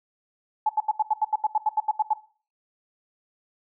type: tone bursts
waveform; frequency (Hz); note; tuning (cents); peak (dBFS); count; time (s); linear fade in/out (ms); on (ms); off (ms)
sine; 859; A5; -42; -18; 14; 0.66-2.135; 5; 32; 79
effects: noise-tail reverb RT60 0.4 s tail -17 dB re dry